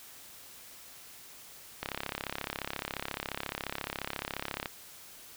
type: click train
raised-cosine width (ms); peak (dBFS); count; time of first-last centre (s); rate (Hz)
0.3; -17; 98; 1.83-4.658; 34.3
effects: white hiss -51 dBFS RMS until 5.36 s